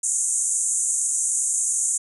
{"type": "band-pass noise", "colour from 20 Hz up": "pink", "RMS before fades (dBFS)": -23, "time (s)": [0.03, 1.98], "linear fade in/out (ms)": 10, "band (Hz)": [6500, 9800], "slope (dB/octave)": 96, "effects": []}